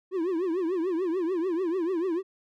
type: tone with vibrato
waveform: triangle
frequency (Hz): 351.3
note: F4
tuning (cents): +10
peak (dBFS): -23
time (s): 0.11-2.23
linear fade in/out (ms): 50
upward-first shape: triangle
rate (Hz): 6.8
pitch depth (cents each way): 200
effects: none